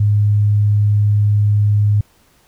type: tone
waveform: sine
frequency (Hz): 103.83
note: G#2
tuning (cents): 0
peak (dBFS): -10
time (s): 0-2.01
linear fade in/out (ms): 5
effects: pink hiss -54 dBFS RMS until 2.47 s